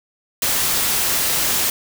white noise, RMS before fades -19 dBFS, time 0.42-1.7 s, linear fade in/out 2 ms, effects none

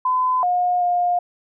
sine tone with pitch steps, 1015 / 717 / 709 Hz, B5 / F5 / F5, +47 / +45 / +26 cents, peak -16 dBFS, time 0.05-1.19 s, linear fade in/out 5 ms, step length 380 ms, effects none

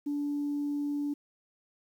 sine tone, 289.4 Hz, D4, 25 cents flat, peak -28 dBFS, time 0.06-1.14 s, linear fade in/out 10 ms, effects tanh soft clip ceiling -25 dBFS + 10-bit

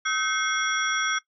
sine tone cluster, 1285 / 1533 / 2146 / 3341 / 5680 Hz, E6 / G6 / C7 / G#7 / F8, -45 / -39 / +43 / +10 / +28 cents, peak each -29 / -27 / -30 / -31 / -34 dBFS, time 0.05-1.19 s, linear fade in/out 10 ms, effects noise-tail reverb RT60 0.1 s tail -18 dB re dry

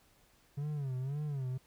triangle tone with vibrato, 138.59 Hz, C#3, in tune, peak -32 dBFS, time 0.57-1.58 s, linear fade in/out 10 ms, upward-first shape sine, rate 1.9 Hz, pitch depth 150 cents each way, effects pink hiss -67 dBFS RMS until 1.66 s

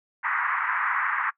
pink band-pass noise, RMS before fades -26 dBFS, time 0.23-1.31 s, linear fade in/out 20 ms, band 990 to 2000 Hz, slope 48 dB/octave, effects noise-tail reverb RT60 0.1 s tail -21 dB re dry

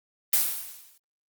blue noise with exponential decay, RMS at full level -19 dBFS, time 0.33-0.98 s, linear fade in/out 5 ms, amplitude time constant 140 ms, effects Opus 32 kbps

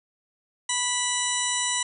harmonic tone with a mistuned harmonic, 985 Hz, B5, 5 cents flat, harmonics 1 / 2 / 3 / 4 / 6 / 7 / 8 / 9, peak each -32 / -32 / -32 / -32 / -32 / -32 / -32 / -32 dBFS, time 0.69-1.83 s, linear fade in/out 5 ms, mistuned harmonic 7, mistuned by +66 cents, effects none

